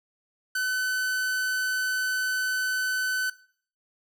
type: tone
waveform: 45% pulse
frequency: 1512 Hz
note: F#6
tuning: 37 cents sharp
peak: -25 dBFS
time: 0.55-3.3 s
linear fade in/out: 5 ms
effects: noise-tail reverb RT60 0.5 s tail -18 dB re dry